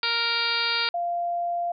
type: harmonic tone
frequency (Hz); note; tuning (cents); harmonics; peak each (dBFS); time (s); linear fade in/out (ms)
466.2; A#4; 0; 1 / 2 / 3 / 4 / 5 / 6 / 7 / 8 / 9 / 10; -39 / -34 / -29 / -36 / -30 / -33 / -36 / -30 / -32 / -29; 0.03-0.89; 2
type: tone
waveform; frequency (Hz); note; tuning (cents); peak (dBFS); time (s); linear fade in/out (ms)
sine; 694; F5; -11; -24; 0.94-1.72; 5
effects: none